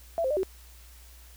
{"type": "tone with pitch steps", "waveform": "sine", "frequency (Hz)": [668, 524, 601, 379.3], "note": ["E5", "C5", "D5", "F#4"], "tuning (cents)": [23, 2, 40, 43], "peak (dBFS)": -24, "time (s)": [0.18, 0.432], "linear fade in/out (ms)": 0, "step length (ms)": 63, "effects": ["added 60 Hz sine -49 dBFS peak until 1.36 s", "white hiss -55 dBFS RMS until 1.36 s"]}